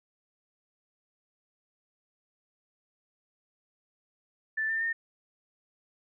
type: tone with pitch steps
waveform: sine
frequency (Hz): 1761 / 1793.9 / 1827.3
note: A6 / A6 / A#6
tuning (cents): +1 / +33 / -35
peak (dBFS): -27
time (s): 4.57-4.93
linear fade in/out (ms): 10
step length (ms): 120
effects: none